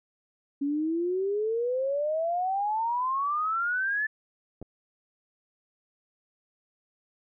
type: exponential sweep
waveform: sine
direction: up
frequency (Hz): 277.2 to 1760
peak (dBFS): -25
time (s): 0.61-4.07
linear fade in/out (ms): 10
type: clicks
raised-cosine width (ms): 2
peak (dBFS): -29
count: 2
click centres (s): 4.616 / 4.626
effects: none